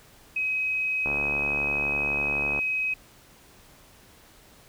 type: tone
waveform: sine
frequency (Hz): 2536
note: D#7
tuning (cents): +32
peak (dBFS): -24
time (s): 0.36-2.94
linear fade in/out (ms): 5
type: click train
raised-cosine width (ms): 1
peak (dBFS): -19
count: 111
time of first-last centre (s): 1.06-2.59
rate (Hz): 71.9
effects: pink hiss -54 dBFS RMS until 4.68 s